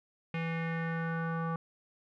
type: tone with low-pass filter sweep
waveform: square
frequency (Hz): 164.81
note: E3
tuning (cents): 0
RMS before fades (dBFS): -34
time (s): 0.34-1.56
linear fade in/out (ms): 2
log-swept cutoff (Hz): 2400 to 1200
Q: 4
effects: none

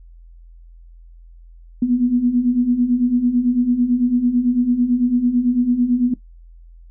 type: beating tone pair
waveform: sine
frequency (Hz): 238.8 / 247.8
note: A#3 / B3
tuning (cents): +42 / +6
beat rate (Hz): 9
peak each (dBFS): -20 / -15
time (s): 1.82-6.14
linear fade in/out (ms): 5
effects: noise-tail reverb RT60 0.1 s tail -17 dB re dry + added 42 Hz sine -40 dBFS peak until 6.9 s

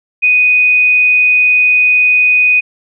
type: tone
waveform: sine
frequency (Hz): 2489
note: D#7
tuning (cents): 0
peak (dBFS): -6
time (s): 0.22-2.61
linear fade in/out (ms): 20
effects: none

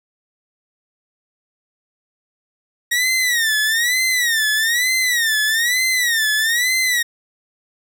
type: tone with vibrato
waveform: sawtooth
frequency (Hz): 1883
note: A#6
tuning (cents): +17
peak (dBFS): -12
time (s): 2.91-7.03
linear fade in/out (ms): 10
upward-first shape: sine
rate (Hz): 1.1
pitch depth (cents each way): 160
effects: none

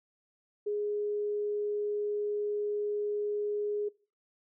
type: tone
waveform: sine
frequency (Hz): 415.3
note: G#4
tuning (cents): 0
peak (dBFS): -29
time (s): 0.66-3.89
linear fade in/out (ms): 10
effects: noise-tail reverb RT60 0.4 s tail -23 dB re dry

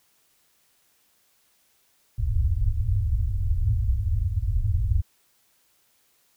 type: low-pass noise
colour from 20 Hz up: white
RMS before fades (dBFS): -23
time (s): 2.18-5.02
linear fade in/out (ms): 20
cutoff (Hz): 110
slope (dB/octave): 96
effects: white hiss -65 dBFS RMS until 6.36 s

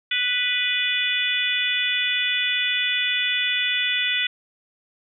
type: harmonic tone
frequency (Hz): 493.9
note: B4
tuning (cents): 0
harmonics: 3 / 4 / 5 / 6 / 7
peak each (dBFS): -30 / -26 / -26 / -27 / -25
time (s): 0.11-4.27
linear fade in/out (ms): 5
effects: none

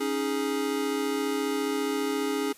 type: chord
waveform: square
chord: C# suspended second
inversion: none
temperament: equal with one note detuned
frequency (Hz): 276.4 / 311.1 / 415.3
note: C#4 / D#4 / G#4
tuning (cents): -5 / 0 / 0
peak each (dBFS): -31 / -34 / -30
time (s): 0-2.53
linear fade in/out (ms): 10
effects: white hiss -53 dBFS RMS until 2.57 s + resampled to 32000 Hz

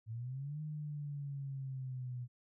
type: linear two-way sweep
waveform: sine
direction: up then down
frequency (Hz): 108.2 to 153.8 to 122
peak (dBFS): -39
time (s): 0.06-2.28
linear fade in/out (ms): 50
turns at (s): 0.61
effects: none

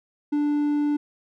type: tone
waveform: triangle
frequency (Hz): 293.7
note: D4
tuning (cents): 0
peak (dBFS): -18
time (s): 0.32-0.97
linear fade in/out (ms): 10
effects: none

